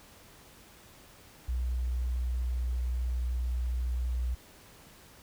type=tone with pitch glide; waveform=sine; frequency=61.74 to 61.38 Hz; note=B1 to B1; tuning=0 to -10 cents; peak=-28 dBFS; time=1.48-4.35 s; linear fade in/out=10 ms; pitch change=-10 cents; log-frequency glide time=1.97-3.17 s; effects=pink hiss -55 dBFS RMS until 5.22 s